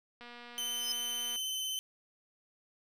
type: click train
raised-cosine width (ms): 0.3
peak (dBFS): -34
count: 277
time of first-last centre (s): 0.21-1.36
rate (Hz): 240
type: tone with vibrato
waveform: sawtooth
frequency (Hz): 3059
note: G7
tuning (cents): -43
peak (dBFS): -31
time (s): 0.58-1.79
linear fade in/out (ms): 0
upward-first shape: sine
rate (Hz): 16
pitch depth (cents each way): 10
type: tone with exponential growth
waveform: triangle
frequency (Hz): 5120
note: D#8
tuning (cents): +49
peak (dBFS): -29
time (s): 0.74-0.92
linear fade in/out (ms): 2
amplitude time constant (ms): 37
effects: none